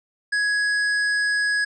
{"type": "tone with tanh clipping", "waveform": "sine", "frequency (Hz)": 1670, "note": "G#6", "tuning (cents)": 9, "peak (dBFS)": -21, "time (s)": [0.32, 1.65], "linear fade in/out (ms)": 10, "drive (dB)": 13, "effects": ["resampled to 22050 Hz"]}